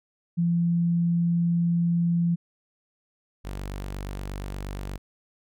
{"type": "tone pair in turn", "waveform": ["sine", "sawtooth"], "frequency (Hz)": [170.8, 48.46], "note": ["F3", "G1"], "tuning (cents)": [-38, -19], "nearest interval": "octave + minor seventh", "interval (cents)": 2181, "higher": "first", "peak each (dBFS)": [-20, -28], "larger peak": "first", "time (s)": [[0.37, 2.36], [3.44, 4.98]], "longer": "first", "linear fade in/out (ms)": 20, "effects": []}